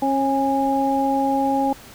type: tone cluster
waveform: sine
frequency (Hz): 271.5 / 544 / 823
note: C#4 / C#5 / G#5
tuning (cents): -36 / -33 / -16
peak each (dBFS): -21 / -25 / -20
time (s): 0.02-1.73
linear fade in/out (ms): 5
effects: pink hiss -43 dBFS RMS until 1.94 s